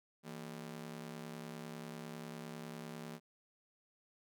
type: ring-modulated tone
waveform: sawtooth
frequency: 197.7 Hz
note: G3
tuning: 15 cents sharp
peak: -38 dBFS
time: 0.23-3.2 s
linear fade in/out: 50 ms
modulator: 35 Hz
effects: none